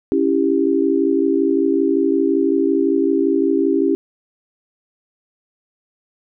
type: chord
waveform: sine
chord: C# diminished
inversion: none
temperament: equal with one note detuned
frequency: 277.2 / 329.6 / 395 Hz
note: C#4 / E4 / G4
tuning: 0 / 0 / +13 cents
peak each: -18 dBFS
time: 0.12-3.95 s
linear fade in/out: 0 ms
effects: none